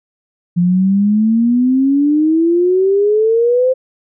sine exponential sweep, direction up, 172.3 to 523.3 Hz, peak -9 dBFS, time 0.56-3.74 s, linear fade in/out 20 ms, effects none

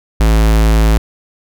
square tone, 54.5 Hz, A1, 16 cents flat, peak -8 dBFS, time 0.2-0.98 s, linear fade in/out 5 ms, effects none

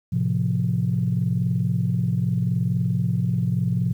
sine chord, F major, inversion first, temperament equal, 110 / 130.81 / 174.61 Hz, A2 / C3 / F3, 0 / 0 / 0 cents, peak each -24 / -23 / -23 dBFS, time 0.12-3.93 s, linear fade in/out 10 ms, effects tanh soft clip ceiling -11 dBFS + 9-bit

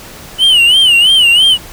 triangle tone with vibrato, 2960 Hz, F#7, in tune, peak -3 dBFS, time 0.38-1.58 s, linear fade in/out 50 ms, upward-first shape sine, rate 3 Hz, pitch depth 130 cents each way, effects pink hiss -32 dBFS RMS until 1.72 s

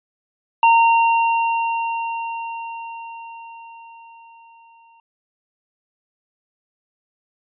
square tone with exponential decay, 920 Hz, A#5, 23 cents flat, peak -10 dBFS, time 0.63-5 s, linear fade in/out 2 ms, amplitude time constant 950 ms, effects resampled to 8000 Hz

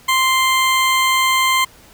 20% pulse tone, 1046.5 Hz, C6, in tune, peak -8 dBFS, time 0.08-1.65 s, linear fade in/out 10 ms, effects pink hiss -46 dBFS RMS until 1.93 s

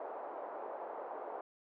white band-pass noise, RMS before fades -44 dBFS, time 0-1.41 s, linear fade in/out 2 ms, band 420 to 900 Hz, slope 24 dB/octave, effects none

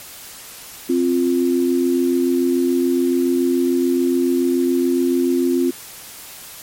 sine tone pair together, 262.2 / 349.2 Hz, C4 / F4, +4 / 0 cents, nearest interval perfect fourth, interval 496 cents, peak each -17 dBFS, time 0.89-5.71 s, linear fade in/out 10 ms, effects white hiss -37 dBFS RMS until 6.62 s + MP3 64 kbps

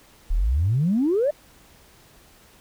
sine exponential sweep, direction up, 34.14 to 622 Hz, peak -17 dBFS, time 0.3-1.31 s, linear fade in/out 10 ms, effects tanh soft clip ceiling -13 dBFS + pink hiss -53 dBFS RMS until 2.6 s

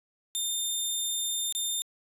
15% pulse tone with dropouts, 3615 Hz, A7, 46 cents sharp, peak -21 dBFS, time 0.35-1.82 s, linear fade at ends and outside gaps 0 ms, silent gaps 1.524-1.55 s, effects resampled to 32000 Hz

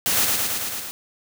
white noise with echo, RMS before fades -21 dBFS, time 0.06-0.25 s, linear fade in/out 0 ms, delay 110 ms, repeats 6, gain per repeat -2 dB, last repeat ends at 0.91 s, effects none

